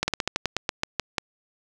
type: slowing click train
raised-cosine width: 0.2 ms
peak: -6 dBFS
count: 12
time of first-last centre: 0.03-1.182 s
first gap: 50 ms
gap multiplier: 1.14
effects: none